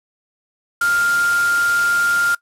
sine tone in noise, 1400 Hz, F6, 4 cents sharp, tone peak -14 dBFS, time 0.81-2.35 s, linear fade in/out 5 ms, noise white, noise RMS -27 dBFS, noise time 0.81-2.35 s, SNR +10 dB, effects noise-tail reverb RT60 0.1 s tail -21 dB re dry + low-pass 11000 Hz 12 dB/octave

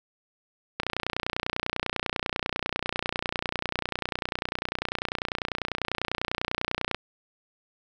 click train, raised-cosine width 0.3 ms, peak -11 dBFS, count 186, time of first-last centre 0.8-6.946 s, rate 30.1 Hz, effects none

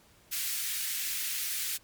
white high-pass noise, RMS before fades -33 dBFS, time 0.31-1.78 s, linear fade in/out 20 ms, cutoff 1700 Hz, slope 24 dB/octave, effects pink hiss -61 dBFS RMS until 1.83 s + MP3 96 kbps

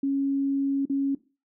sine tone with dropouts, 275.7 Hz, C#4, 9 cents flat, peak -22 dBFS, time 0.03-1.15 s, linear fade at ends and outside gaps 5 ms, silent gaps 0.855-0.897 s, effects noise-tail reverb RT60 0.3 s tail -17 dB re dry

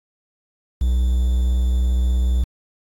triangle tone with quantisation, 61.74 Hz, B1, in tune, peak -13 dBFS, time 0.81-2.44 s, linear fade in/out 5 ms, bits 7, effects AAC 48 kbps

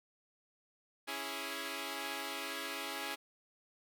5% pulse chord, C# minor, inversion none, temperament equal, 277.2 / 329.6 / 415.3 Hz, C#4 / E4 / G#4, 0 / 0 / 0 cents, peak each -32 / -32 / -32 dBFS, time 1.07-3.16 s, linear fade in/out 20 ms, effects none

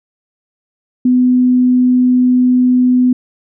sine tone, 250.8 Hz, B3, 27 cents sharp, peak -7 dBFS, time 1.05-3.13 s, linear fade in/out 5 ms, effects none

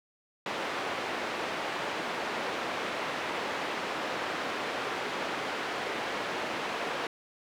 pink band-pass noise, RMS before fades -34 dBFS, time 0.46-7.07 s, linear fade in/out 2 ms, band 380 to 2800 Hz, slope 12 dB/octave, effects none

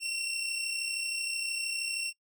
20% pulse tone pair together, 2716 / 2749 Hz, F7 / F7, -49 / -28 cents, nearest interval unison, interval 21 cents, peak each -28 / -33 dBFS, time 0-2.13 s, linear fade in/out 50 ms, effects noise-tail reverb RT60 0.1 s tail -20 dB re dry

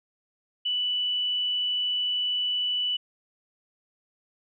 sine tone with frequency modulation, 2969 Hz, F#7, 5 cents sharp, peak -24 dBFS, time 0.65-2.97 s, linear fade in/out 10 ms, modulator 43.9 Hz, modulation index 0.21, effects none

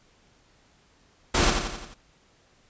pink noise with echo, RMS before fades -21 dBFS, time 1.34-1.51 s, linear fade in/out 10 ms, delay 87 ms, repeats 5, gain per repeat -5 dB, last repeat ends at 1.945 s, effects pink hiss -61 dBFS RMS until 2.69 s + resampled to 16000 Hz

